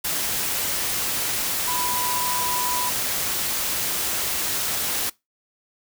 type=tone in noise; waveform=sine; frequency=987.8 Hz; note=B5; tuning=in tune; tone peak=-26 dBFS; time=1.67-2.9 s; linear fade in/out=10 ms; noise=white; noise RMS=-25 dBFS; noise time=0.04-5.1 s; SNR=-4 dB; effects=noise-tail reverb RT60 0.2 s tail -22 dB re dry